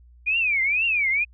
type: tone with vibrato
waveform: sine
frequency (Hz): 2400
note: D7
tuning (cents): +37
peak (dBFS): -19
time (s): 0.26-1.25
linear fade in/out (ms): 20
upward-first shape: triangle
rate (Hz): 2.1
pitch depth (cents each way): 270
effects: added 60 Hz sine -48 dBFS peak until 1.33 s